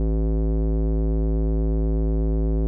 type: tone with low-pass filter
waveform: square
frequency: 54.1 Hz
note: A1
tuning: 29 cents flat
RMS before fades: -21 dBFS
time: 0-2.67 s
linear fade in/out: 0 ms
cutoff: 400 Hz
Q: 1.7
effects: none